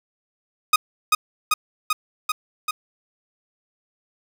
sawtooth tone with echo, 1244.5 Hz, D#6, in tune, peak -8 dBFS, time 0.73-0.76 s, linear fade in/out 5 ms, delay 390 ms, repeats 5, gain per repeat -2 dB, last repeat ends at 2.71 s, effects 8-bit

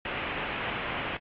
white low-pass noise, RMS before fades -34 dBFS, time 0.05-1.17 s, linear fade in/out 2 ms, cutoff 2900 Hz, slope 48 dB/octave, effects AAC 32 kbps

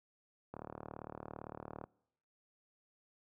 click train, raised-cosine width 1 ms, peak -30 dBFS, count 50, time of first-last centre 0.54-1.84 s, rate 37.7 Hz, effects noise-tail reverb RT60 0.8 s tail -25 dB re dry + high-pass 80 Hz 12 dB/octave

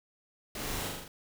pink noise with echo, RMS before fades -39 dBFS, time 0.55-0.88 s, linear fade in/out 2 ms, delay 40 ms, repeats 5, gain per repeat -2 dB, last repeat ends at 1.08 s, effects none

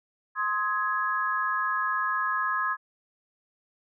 sine tone cluster, 1050 / 1266 / 1668 Hz, C6 / D#6 / G#6, +6 / +30 / +7 cents, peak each -29 dBFS, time 0.35-2.77 s, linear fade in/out 50 ms, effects none

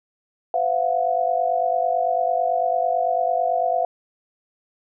sine tone cluster, 510 / 677 / 726 Hz, C5 / E5 / F#5, -44 / +46 / -33 cents, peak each -27 / -21 / -22 dBFS, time 0.54-3.85 s, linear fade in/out 2 ms, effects none

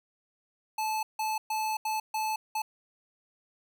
square tone bursts at uneven times, 869 Hz, A5, 22 cents flat, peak -29 dBFS, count 6, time 0.78-1.03 / 1.19-1.38 / 1.5-1.77 / 1.85-2 / 2.14-2.36 / 2.55-2.62 s, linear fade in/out 5 ms, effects none

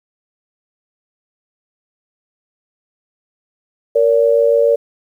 sine tone pair together, 465.3 / 572 Hz, A#4 / D5, -3 / -46 cents, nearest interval major third, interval 357 cents, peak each -12 dBFS, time 3.95-4.76 s, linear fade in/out 10 ms, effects 8-bit

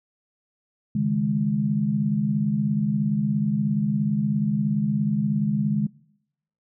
sine chord, C# suspended second, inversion none, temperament equal, 138.59 / 155.56 / 207.7 Hz, C#3 / D#3 / G#3, 0 / 0 / 0 cents, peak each -27 / -26 / -22 dBFS, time 0.95-5.87 s, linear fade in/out 5 ms, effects noise-tail reverb RT60 0.8 s tail -23 dB re dry

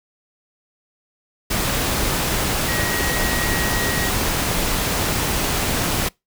sine tone in noise, 1898 Hz, A#6, 31 cents sharp, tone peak -26 dBFS, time 2.68-4.1 s, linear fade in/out 10 ms, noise pink, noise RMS -21 dBFS, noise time 1.5-6.09 s, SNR -8 dB, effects noise-tail reverb RT60 0.2 s tail -25 dB re dry

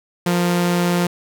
sawtooth tone pair together, 175.46 / 463.3 Hz, F3 / A#4, +8 / -11 cents, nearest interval octave + perfect fourth, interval 1681 cents, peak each -12 / -24 dBFS, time 0.26-1.07 s, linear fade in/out 5 ms, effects none

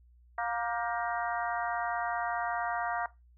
harmonic tone with a mistuned harmonic, 235.3 Hz, A#3, 16 cents sharp, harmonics 3 / 4 / 5 / 6 / 7 / 8, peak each -34 / -36 / -38 / -40 / -41 / -42 dBFS, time 0.38-3.06 s, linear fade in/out 2 ms, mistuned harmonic 7, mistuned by -75 cents, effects noise-tail reverb RT60 0.2 s tail -17 dB re dry + added 60 Hz sine -57 dBFS peak until 3.37 s

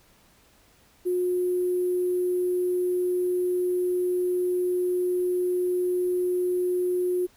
sine tone with sample-and-hold, 360 Hz, F#4, 47 cents flat, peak -22 dBFS, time 1.05-7.27 s, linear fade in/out 20 ms, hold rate 11025 Hz, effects pink hiss -59 dBFS RMS until 7.36 s

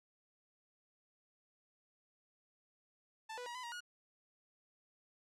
sawtooth tone with pitch steps, 883 / 492.4 / 956 / 1007 / 945 / 1447 Hz, A5 / B4 / A#5 / B5 / A#5 / F#6, +6 / -5 / +43 / +33 / +23 / -39 cents, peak -40 dBFS, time 3.29-3.806 s, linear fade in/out 10 ms, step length 86 ms, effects low-pass 8000 Hz 12 dB/octave

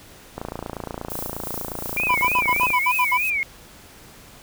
click train, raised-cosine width 1 ms, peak -15 dBFS, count 67, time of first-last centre 0.38-2.704 s, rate 28.4 Hz
violet noise with tremolo, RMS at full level -31 dBFS, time 1.1-3.3 s, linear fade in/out 0 ms, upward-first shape sine, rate 2.8 Hz, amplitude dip 45%
sine tone with vibrato, 2349 Hz, D7, in tune, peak -20 dBFS, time 1.97-3.43 s, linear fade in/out 0 ms, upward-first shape triangle, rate 3.3 Hz, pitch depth 170 cents each way
triangle tone bursts, 995 Hz, B5, 13 cents sharp, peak -15 dBFS, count 9, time 2.09-3.177 s, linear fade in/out 10 ms, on 63 ms, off 65 ms
effects pink hiss -46 dBFS RMS until 4.42 s

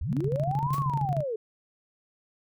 sine linear two-way sweep, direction up then down, 51.6 to 1138 to 419.2 Hz, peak -28 dBFS, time 0.01-1.36 s, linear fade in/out 5 ms, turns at 0.78 s
sine tone with tremolo, 140.4 Hz, C#3, 22 cents sharp, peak -24 dBFS, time 0.09-1.24 s, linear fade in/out 20 ms, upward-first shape square, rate 13 Hz, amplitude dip 70%
white noise with exponential decay, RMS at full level -38 dBFS, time 0.73-0.87 s, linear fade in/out 2 ms, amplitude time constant 29 ms
effects none

